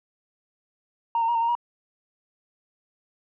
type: tone with pitch steps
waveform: sine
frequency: 929 / 912 / 947 / 915 / 930 / 954 Hz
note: A#5 / A#5 / A#5 / A#5 / A#5 / A#5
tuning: -6 / -38 / +27 / -32 / -4 / +40 cents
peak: -19 dBFS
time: 1.15-1.552 s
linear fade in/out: 2 ms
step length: 67 ms
effects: tanh soft clip ceiling -17 dBFS